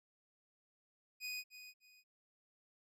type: tone with echo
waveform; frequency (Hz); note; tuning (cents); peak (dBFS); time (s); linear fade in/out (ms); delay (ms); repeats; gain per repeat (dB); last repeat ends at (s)
25% pulse; 2489; D#7; 0; -37; 1.2-1.44; 50; 300; 2; -11; 2.04
effects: none